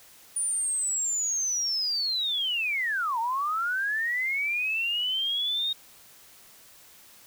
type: linear two-way sweep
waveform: sine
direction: down then up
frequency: 9500 to 885 to 3739 Hz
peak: -25 dBFS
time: 0.36-5.73 s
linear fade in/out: 5 ms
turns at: 3.19 s
effects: white hiss -53 dBFS RMS until 7.26 s